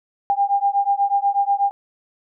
sine beating tone pair, 797 / 805.2 Hz, G5 / G5, +28 / +46 cents, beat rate 8.2 Hz, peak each -19 dBFS, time 0.3-1.71 s, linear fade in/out 0 ms, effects none

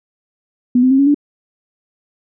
sine tone with pitch steps, 246.9 / 257.1 / 267.7 / 278.7 / 290.2 Hz, B3 / C4 / C4 / C#4 / D4, 0 / -30 / +40 / +9 / -21 cents, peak -8 dBFS, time 0.75-1.145 s, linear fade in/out 5 ms, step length 79 ms, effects none

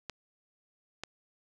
clicks, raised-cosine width 0.2 ms, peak -20 dBFS, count 2, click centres 0.097 / 1.036 s, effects none

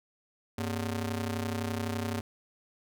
sawtooth ring-modulated tone, 164.81 Hz, E3, in tune, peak -24 dBFS, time 0.58-2.21 s, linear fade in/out 5 ms, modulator 66.5 Hz, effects none

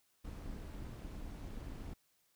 brown noise with amplitude modulation, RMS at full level -43 dBFS, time 0.24-1.94 s, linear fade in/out 10 ms, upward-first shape sine, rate 242 Hz, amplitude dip 60%, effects white hiss -75 dBFS RMS until 2.35 s

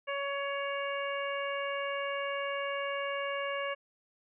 harmonic tone, 560 Hz, C#5, 18 cents sharp, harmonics 1 / 2 / 3 / 4 / 5, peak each -35 / -38 / -40 / -41 / -42 dBFS, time 0.07-3.75 s, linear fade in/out 20 ms, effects none

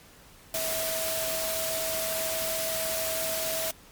sine tone in noise, 647 Hz, E5, 32 cents flat, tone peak -32 dBFS, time 0.54-3.71 s, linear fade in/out 2 ms, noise white, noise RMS -31 dBFS, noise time 0.54-3.71 s, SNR -4 dB, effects pink hiss -53 dBFS RMS until 3.91 s + MP3 96 kbps

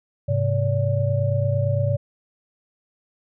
sine tone cluster, 104.1 / 132.9 / 573 Hz, G#2 / C3 / D5, +5 / +27 / -43 cents, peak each -21 / -23 / -25 dBFS, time 0.28-1.97 s, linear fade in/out 10 ms, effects none

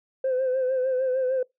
sine tone with vibrato, 517 Hz, C5, 21 cents flat, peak -20 dBFS, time 0.24-1.43 s, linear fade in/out 5 ms, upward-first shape sine, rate 6.6 Hz, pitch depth 47 cents each way, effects noise-tail reverb RT60 0.2 s tail -26 dB re dry + tanh soft clip ceiling -19 dBFS

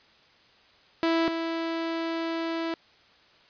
sawtooth tone pair in turn, 329.6 / 329.6 Hz, E4 / E4, 0 / 0 cents, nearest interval unison, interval 0 cents, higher neither, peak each -18 / -24 dBFS, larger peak first, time 1.03-1.28 / 1.28-2.74 s, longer second, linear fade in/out 0 ms, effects white hiss -58 dBFS RMS until 3.49 s + resampled to 11025 Hz

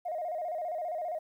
sine tone with vibrato, 667 Hz, E5, 20 cents sharp, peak -31 dBFS, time 0.05-1.19 s, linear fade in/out 10 ms, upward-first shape square, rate 15 Hz, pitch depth 110 cents each way, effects tanh soft clip ceiling -27 dBFS + 11-bit

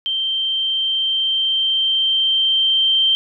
sine tone with level ramp, 3136 Hz, G7, in tune, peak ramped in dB -18 to -12 dBFS, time 0.06-3.15 s, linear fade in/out 0 ms, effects none

